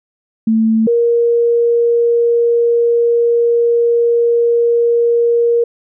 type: tone pair in turn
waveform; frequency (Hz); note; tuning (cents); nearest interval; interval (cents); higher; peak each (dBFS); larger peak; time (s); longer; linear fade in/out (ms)
sine; 222.4 / 470.3; A3 / A#4; +19 / +15; octave + minor second; 1296; second; -9; neither; 0.47-0.87 / 0.87-5.64; second; 5
effects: none